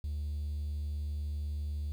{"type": "tone", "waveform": "triangle", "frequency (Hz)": 74, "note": "D2", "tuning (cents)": 14, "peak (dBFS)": -30, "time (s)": [0.04, 1.92], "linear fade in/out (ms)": 0, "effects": ["tanh soft clip ceiling -28 dBFS", "10-bit"]}